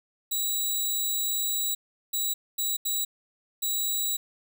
10% pulse tone bursts at uneven times, 3893 Hz, B7, 26 cents flat, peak -18 dBFS, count 5, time 0.31-1.75 / 2.13-2.34 / 2.58-2.77 / 2.85-3.05 / 3.62-4.17 s, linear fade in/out 10 ms, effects none

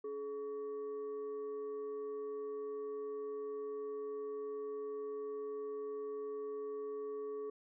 sine tone with frequency modulation, 424.7 Hz, G#4, 39 cents sharp, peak -39 dBFS, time 0.04-7.5 s, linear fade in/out 5 ms, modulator 706 Hz, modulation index 0.36, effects none

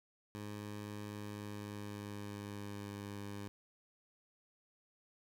15% pulse tone with pitch glide, 104 to 101.45 Hz, G#2 to G#2, +3 to -40 cents, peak -37 dBFS, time 0.35-3.48 s, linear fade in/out 0 ms, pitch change -43 cents, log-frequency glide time 1.08-2.99 s, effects none

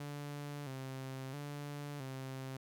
sawtooth tone with vibrato, 138.59 Hz, C#3, in tune, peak -38 dBFS, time 0-2.57 s, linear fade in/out 5 ms, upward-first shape square, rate 0.75 Hz, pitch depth 77 cents each way, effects none

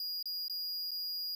square tone with dropouts, 4863 Hz, D#8, 40 cents flat, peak -36 dBFS, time 0-1.35 s, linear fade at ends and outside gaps 2 ms, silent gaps 0.227-0.256 / 0.482-0.497 / 0.909-0.915 s, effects 12-bit

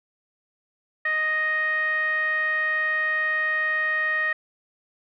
10% pulse tone with low-pass filter, 622.3 Hz, D#5, in tune, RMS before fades -24 dBFS, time 1.05-4.33 s, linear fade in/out 5 ms, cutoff 1800 Hz, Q 8.4, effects none

